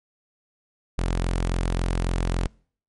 sawtooth tone, 43.65 Hz, F1, in tune, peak -18 dBFS, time 0.98-2.47 s, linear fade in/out 0 ms, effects noise-tail reverb RT60 0.5 s tail -26 dB re dry + MP3 48 kbps

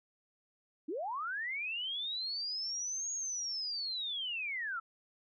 sine linear two-way sweep, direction up then down, 269.8 to 6690 to 1288 Hz, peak -35 dBFS, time 0.88-4.8 s, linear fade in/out 10 ms, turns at 3.12 s, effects none

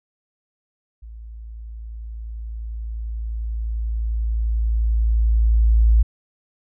sine tone with level ramp, 55.7 Hz, A1, 22 cents sharp, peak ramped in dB -35 to -10 dBFS, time 1.02-6.03 s, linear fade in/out 10 ms, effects none

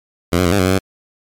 10% pulse tone with pitch steps, 86.6 / 91.7 / 85.6 / 100.8 / 91.8 / 93.7 / 95.3 Hz, F2 / F#2 / F2 / G2 / F#2 / F#2 / G2, -14 / -15 / -34 / +49 / -13 / +22 / -48 cents, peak -4 dBFS, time 0.32-0.789 s, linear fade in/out 10 ms, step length 67 ms, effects MP3 96 kbps

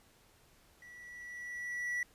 triangle tone with level ramp, 1949 Hz, B6, 23 cents flat, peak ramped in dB -50 to -30 dBFS, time 0.82-2.03 s, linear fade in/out 2 ms, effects pink hiss -65 dBFS RMS until 2.14 s + resampled to 32000 Hz

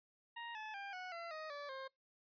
20% pulse tone with pitch steps, 937 / 864.2 / 797.1 / 735.2 / 678 / 625.4 / 576.8 / 532 Hz, A#5 / A5 / G5 / F#5 / E5 / D#5 / D5 / C5, +9 / -31 / +29 / -11 / +49 / +9 / -31 / +29 cents, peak -40 dBFS, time 0.36-1.88 s, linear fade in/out 10 ms, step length 190 ms, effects noise-tail reverb RT60 0.2 s tail -26 dB re dry + resampled to 11025 Hz

